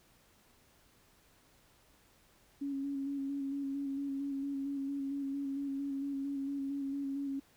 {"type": "tone with vibrato", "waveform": "sine", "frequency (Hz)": 277.2, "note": "C#4", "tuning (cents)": 0, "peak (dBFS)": -34, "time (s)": [2.61, 7.4], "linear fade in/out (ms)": 10, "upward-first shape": "square", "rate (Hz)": 4.4, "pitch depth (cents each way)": 22, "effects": ["pink hiss -66 dBFS RMS until 7.56 s"]}